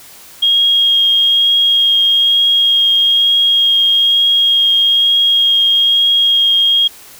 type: tone with vibrato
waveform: sine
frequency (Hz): 3259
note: G#7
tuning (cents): -33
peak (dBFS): -8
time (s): 0.42-6.88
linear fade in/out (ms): 10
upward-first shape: triangle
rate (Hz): 1.1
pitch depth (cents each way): 10
effects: white hiss -38 dBFS RMS until 7.19 s